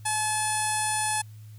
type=tone with low-pass filter; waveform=sawtooth; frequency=859 Hz; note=A5; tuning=42 cents flat; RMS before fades=-27 dBFS; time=0.05-1.22 s; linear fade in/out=10 ms; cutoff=9700 Hz; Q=8.5; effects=added 107 Hz sine -42 dBFS peak until 1.58 s + white hiss -61 dBFS RMS until 1.58 s